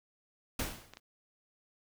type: noise with exponential decay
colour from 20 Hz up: pink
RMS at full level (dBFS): -32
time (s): 0.59-1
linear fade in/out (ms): 5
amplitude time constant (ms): 88
type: clicks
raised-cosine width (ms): 0.2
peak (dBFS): -30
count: 2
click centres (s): 0.936 / 0.971
effects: none